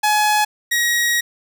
sawtooth tone pair in turn, 845 / 1897 Hz, G#5 / A#6, +30 / +30 cents, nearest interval octave + major second, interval 1400 cents, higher second, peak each -10 / -12 dBFS, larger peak first, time 0.03-0.45 / 0.71-1.21 s, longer second, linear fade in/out 10 ms, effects none

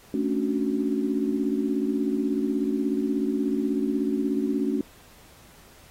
sine chord, D major seventh, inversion second, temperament equal, 220 / 277.2 / 293.7 / 370 Hz, A3 / C#4 / D4 / F#4, 0 / 0 / 0 / 0 cents, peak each -28 / -26 / -30 / -30 dBFS, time 0.14-4.81 s, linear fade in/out 2 ms, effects pink hiss -53 dBFS RMS until 5.9 s + AAC 48 kbps

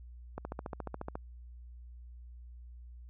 click train, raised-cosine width 1 ms, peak -24 dBFS, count 12, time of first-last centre 0.38-1.155 s, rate 14.2 Hz, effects added 60 Hz sine -47 dBFS peak until 3.09 s

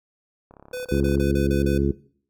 click train, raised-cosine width 1 ms, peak -32 dBFS, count 25, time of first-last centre 0.51-1.206 s, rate 34.5 Hz
square tone bursts, 501 Hz, B4, 25 cents sharp, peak -29 dBFS, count 7, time 0.73-1.78 s, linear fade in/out 5 ms, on 120 ms, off 35 ms
harmonic tone, 69.3 Hz, C#2, in tune, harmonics 1 / 2 / 3 / 4 / 5 / 6, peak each -25 / -25 / -25 / -28 / -24 / -28 dBFS, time 0.91-1.92 s, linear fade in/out 10 ms
effects noise-tail reverb RT60 0.5 s tail -18 dB re dry

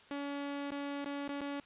sawtooth tone with dropouts, 283.6 Hz, C#4, 40 cents sharp, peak -33 dBFS, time 0.11-1.6 s, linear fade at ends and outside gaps 1 ms, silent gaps 0.707-0.718 / 1.046-1.059 / 1.279-1.291 / 1.408-1.414 s, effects white hiss -59 dBFS RMS until 1.65 s + resampled to 8000 Hz

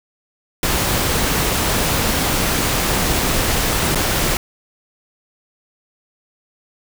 pink noise with dropouts, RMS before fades -18 dBFS, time 0.63-4.37 s, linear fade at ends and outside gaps 1 ms, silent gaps 3.948-3.956 s, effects none

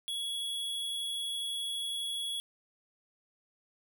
square tone, 3357 Hz, G#7, 18 cents sharp, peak -34 dBFS, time 0.08-2.4 s, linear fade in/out 0 ms, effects none

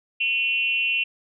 sine tone with frequency modulation, 2722 Hz, F7, 45 cents flat, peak -20 dBFS, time 0.2-1.04 s, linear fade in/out 10 ms, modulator 246 Hz, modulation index 0.74, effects none

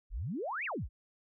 sine exponential two-way sweep, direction up then down, 34.65 to 2800 to 34.65 Hz, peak -34 dBFS, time 0.1-0.89 s, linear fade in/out 50 ms, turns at 0.65 s, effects none

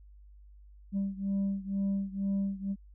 sine beating tone pair, 196 / 198.1 Hz, G3 / G3, 0 / +18 cents, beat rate 2.1 Hz, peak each -29 / -31 dBFS, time 0.92-2.76 s, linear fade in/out 50 ms, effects tanh soft clip ceiling -26 dBFS + added 50 Hz sine -51 dBFS peak until 2.94 s

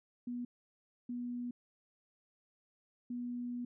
sine tone bursts at uneven times, 243.4 Hz, B3, 25 cents flat, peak -37 dBFS, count 3, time 0.27-0.45 / 1.09-1.51 / 3.1-3.65 s, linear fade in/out 5 ms, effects none

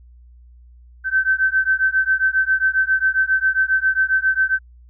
sine beating tone pair, 1538 / 1545.4 Hz, G6 / G6, -33 / -25 cents, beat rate 7.4 Hz, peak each -18 dBFS, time 1.04-4.59 s, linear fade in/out 50 ms, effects added 60 Hz sine -43 dBFS peak until 4.89 s

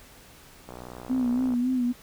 click train, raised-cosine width 1 ms, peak -26 dBFS, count 53, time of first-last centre 0.69-1.538 s, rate 61.3 Hz
sine tone with vibrato, 250.2 Hz, B3, 23 cents sharp, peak -22 dBFS, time 1.09-1.93 s, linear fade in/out 20 ms, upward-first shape sine, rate 3.6 Hz, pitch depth 62 cents each way
effects pink hiss -51 dBFS RMS until 2.02 s

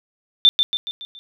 sine tone with echo, 3560 Hz, A7, 20 cents sharp, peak -7 dBFS, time 0.45-0.49 s, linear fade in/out 0 ms, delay 140 ms, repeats 5, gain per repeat -6 dB, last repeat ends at 1.19 s, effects none

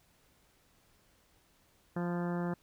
harmonic tone with a mistuned harmonic, 174.61 Hz, F3, in tune, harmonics 1 / 2 / 3 / 4 / 5 / 6 / 7 / 8 / 9 / 10, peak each -33 / -39 / -43 / -45 / -47 / -49 / -50 / -51 / -52 / -53 dBFS, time 1.96-2.54 s, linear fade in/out 5 ms, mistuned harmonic 6, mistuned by -28 cents, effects pink hiss -68 dBFS RMS until 2.62 s

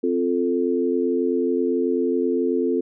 sine chord, F major, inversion second, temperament equal, 261.6 / 349.2 / 440 Hz, C4 / F4 / A4, 0 / 0 / 0 cents, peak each -23 dBFS, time 0.03-2.81 s, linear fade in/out 10 ms, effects none

